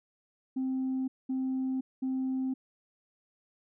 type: tone bursts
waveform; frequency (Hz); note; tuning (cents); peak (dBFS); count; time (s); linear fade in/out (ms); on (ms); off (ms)
sine; 261.6; C4; 0; -27; 3; 0.56-2.54; 10; 520; 210
effects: tanh soft clip ceiling -26 dBFS